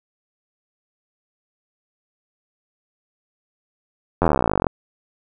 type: slowing click train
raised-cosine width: 1 ms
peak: -3 dBFS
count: 28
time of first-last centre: 4.22-4.668 s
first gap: 11 ms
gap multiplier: 1.03
effects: none